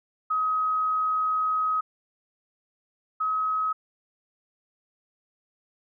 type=tone pair in turn; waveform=sine; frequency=1266 / 1274.1 Hz; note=D#6 / D#6; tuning=+30 / +41 cents; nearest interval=unison; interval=11 cents; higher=second; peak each=-22 / -23 dBFS; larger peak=first; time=0.3-1.81 / 3.2-3.73 s; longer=first; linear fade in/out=10 ms; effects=none